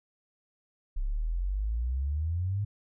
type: exponential sweep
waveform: sine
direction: up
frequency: 32.62 to 105.1 Hz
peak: -27 dBFS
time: 0.96-2.65 s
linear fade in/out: 10 ms
effects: none